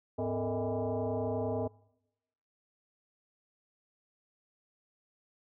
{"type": "tone with frequency modulation", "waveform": "sine", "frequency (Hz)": 103.83, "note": "G#2", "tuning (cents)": 0, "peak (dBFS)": -30, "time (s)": [0.18, 1.68], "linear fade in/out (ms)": 10, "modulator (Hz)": 179, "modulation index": 3.7, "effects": ["noise-tail reverb RT60 1.0 s tail -25 dB re dry"]}